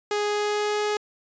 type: tone with pitch glide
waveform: sawtooth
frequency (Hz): 415.3 to 419.2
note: G#4 to G#4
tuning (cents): 0 to +16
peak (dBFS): -19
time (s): 0.11-0.97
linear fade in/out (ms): 2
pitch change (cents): +16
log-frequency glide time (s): 0.25-0.81
effects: resampled to 16000 Hz